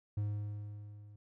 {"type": "tone with level ramp", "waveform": "triangle", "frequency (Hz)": 103.83, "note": "G#2", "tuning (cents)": 0, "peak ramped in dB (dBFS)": [-29, -50], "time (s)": [0.17, 1.16], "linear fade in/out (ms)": 5, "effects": []}